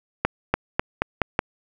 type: accelerating click train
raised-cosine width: 0.5 ms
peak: -3 dBFS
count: 6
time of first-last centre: 0.25-1.391 s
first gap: 290 ms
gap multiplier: 0.88
effects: none